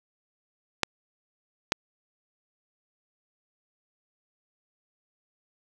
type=clicks; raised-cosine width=0.2 ms; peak=-4 dBFS; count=2; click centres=0.833 / 1.721 s; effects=none